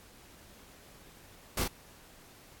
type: noise with echo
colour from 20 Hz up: pink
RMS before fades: -31 dBFS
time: 1.57-1.64 s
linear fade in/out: 5 ms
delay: 39 ms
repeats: 1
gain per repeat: -4 dB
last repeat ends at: 1.679 s
effects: pink hiss -56 dBFS RMS until 2.6 s + AAC 64 kbps